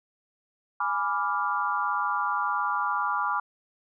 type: chord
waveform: sine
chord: G# diminished seventh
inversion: none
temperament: equal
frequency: 830.6 / 987.8 / 1174.7 / 1396.9 Hz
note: G#5 / B5 / D6 / F6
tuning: 0 / 0 / 0 / 0 cents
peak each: -32 / -30 / -28 / -31 dBFS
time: 0.8-3.4 s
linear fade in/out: 5 ms
effects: none